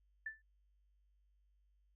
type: tone with exponential decay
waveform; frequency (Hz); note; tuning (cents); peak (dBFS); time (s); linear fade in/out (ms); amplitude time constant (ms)
sine; 1762; A6; +2; -37; 0.26-0.42; 5; 34
effects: added 50 Hz sine -70 dBFS peak until 1.95 s